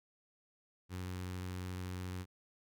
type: tone with notch filter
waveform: sawtooth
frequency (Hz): 91.4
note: F#2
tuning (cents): -21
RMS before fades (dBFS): -42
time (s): 0.89-2.26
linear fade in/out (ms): 50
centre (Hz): 630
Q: 1.7
effects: none